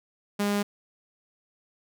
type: tone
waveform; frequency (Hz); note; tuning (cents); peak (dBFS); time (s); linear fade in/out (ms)
sawtooth; 204; G#3; -31; -20; 0.39-0.63; 10
effects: none